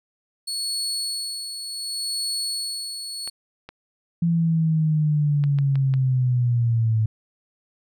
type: tone with tremolo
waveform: 30% pulse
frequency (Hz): 4390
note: C#8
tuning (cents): -18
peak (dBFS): -21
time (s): 0.47-3.3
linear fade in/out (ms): 10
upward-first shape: sine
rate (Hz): 0.68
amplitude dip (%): 55
type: clicks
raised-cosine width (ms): 0.3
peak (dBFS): -22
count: 6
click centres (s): 3.276 / 3.69 / 5.439 / 5.587 / 5.756 / 5.939
type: linear sweep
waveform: sine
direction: down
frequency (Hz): 170 to 108.7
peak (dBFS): -17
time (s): 4.22-7.06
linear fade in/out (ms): 5
effects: none